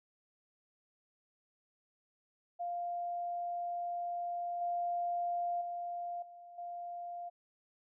sine tone with level steps, 698.5 Hz, F5, in tune, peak -35 / -32 / -37 / -50 / -40 dBFS, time 2.59-7.3 s, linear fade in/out 20 ms, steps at 4.61 / 5.61 / 6.22 / 6.58 s, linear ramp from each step 5 ms, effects none

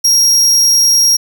40% pulse tone, 5610 Hz, F8, 7 cents sharp, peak -6 dBFS, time 0.04-1.17 s, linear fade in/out 10 ms, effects none

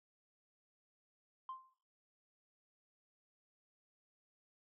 sine tone with exponential decay, 1046.5 Hz, C6, in tune, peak -39 dBFS, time 1.49-1.74 s, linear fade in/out 2 ms, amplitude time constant 53 ms, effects noise-tail reverb RT60 0.6 s tail -17 dB re dry + tanh soft clip ceiling -39 dBFS

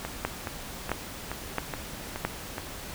two click trains, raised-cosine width 0.5 ms, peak -17 / -11 dBFS, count 7 / 4, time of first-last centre 0.05-2.582 / 0.25-2.25 s, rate 2.37 / 1.5 Hz, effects pink hiss -40 dBFS RMS until 2.94 s

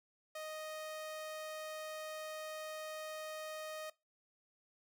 sawtooth tone, 622.3 Hz, D#5, in tune, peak -39 dBFS, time 0.35-3.9 s, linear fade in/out 5 ms, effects noise-tail reverb RT60 0.2 s tail -19 dB re dry

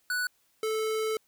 square tone pair in turn, 1480 / 437.5 Hz, F#6 / A4, 0 / -10 cents, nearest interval octave + major sixth, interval 2110 cents, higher first, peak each -28 dBFS, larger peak neither, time 0.1-0.27 / 0.63-1.17 s, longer second, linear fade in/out 2 ms, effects white hiss -69 dBFS RMS until 1.27 s

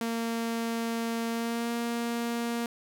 sawtooth tone with pitch glide, 230 to 234.8 Hz, A#3 to A#3, -23 to +13 cents, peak -25 dBFS, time 0.01-2.66 s, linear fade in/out 2 ms, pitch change +36 cents, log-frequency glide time 1.3-1.72 s, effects none

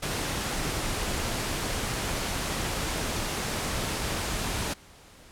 pink noise, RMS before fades -30 dBFS, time 0.02-4.74 s, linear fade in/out 10 ms, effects pink hiss -52 dBFS RMS until 5.31 s + low-pass 11000 Hz 12 dB/octave

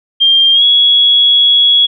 sine tone with pitch glide, 3192 to 3347 Hz, G7 to G#7, +31 to +13 cents, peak -5 dBFS, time 0.2-1.87 s, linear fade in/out 20 ms, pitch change +82 cents, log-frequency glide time 0.53-0.63 s, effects none

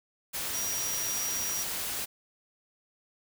sine tone in noise, 5750 Hz, F8, 50 cents sharp, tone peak -32 dBFS, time 0.53-1.64 s, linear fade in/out 20 ms, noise white, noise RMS -34 dBFS, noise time 0.33-2.06 s, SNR -1 dB, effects none

